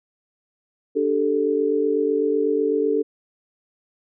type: chord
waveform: sine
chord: D suspended fourth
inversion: none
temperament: equal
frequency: 293.7 / 392 / 440 Hz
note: D4 / G4 / A4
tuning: 0 / 0 / 0 cents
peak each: -24 / -24 / -20 dBFS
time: 0.95-3.03 s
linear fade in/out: 20 ms
effects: none